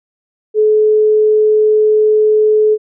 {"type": "tone", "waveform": "sine", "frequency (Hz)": 428.7, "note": "A4", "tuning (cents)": -45, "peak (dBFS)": -7, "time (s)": [0.54, 2.78], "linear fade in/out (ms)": 50, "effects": []}